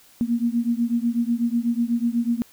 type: beating tone pair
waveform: sine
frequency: 232.2 / 240.3 Hz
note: A#3 / B3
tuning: -7 / -47 cents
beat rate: 8.1 Hz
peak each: -22 / -23 dBFS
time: 0.21-2.42 s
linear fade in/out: 0 ms
effects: white hiss -53 dBFS RMS until 2.52 s